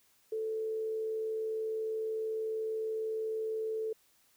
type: tone with frequency modulation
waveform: sine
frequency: 440 Hz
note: A4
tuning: in tune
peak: -32 dBFS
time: 0.32-3.93 s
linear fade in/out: 5 ms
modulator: 73.8 Hz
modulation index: 0.2
effects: white hiss -68 dBFS RMS until 4.36 s